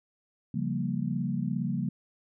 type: chord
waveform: sine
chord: G half-diminished seventh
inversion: second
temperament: equal with one note detuned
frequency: 138.59 / 173.61 / 196 / 233.1 Hz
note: Db3 / F3 / G3 / Bb3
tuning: 0 / -10 / 0 / 0 cents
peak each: -33 dBFS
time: 0.54-1.89 s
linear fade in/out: 5 ms
effects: none